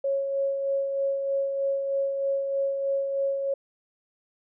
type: tone with tremolo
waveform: sine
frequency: 550 Hz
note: C#5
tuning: 14 cents flat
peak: -22 dBFS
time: 0.04-3.54 s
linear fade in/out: 5 ms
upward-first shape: sine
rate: 3.2 Hz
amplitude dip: 40%
effects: none